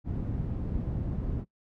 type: low-pass noise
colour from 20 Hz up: white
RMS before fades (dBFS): -32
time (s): 0.04-1.45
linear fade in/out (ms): 50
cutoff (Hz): 140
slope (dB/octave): 12
effects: noise-tail reverb RT60 0.1 s tail -21 dB re dry